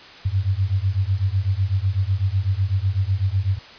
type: beating tone pair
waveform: sine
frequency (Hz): 92.5 / 100.5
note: F#2 / G2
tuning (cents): 0 / +44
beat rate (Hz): 8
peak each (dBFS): -21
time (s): 0.25-3.59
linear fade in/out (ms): 10
effects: white hiss -42 dBFS RMS until 3.78 s + resampled to 11025 Hz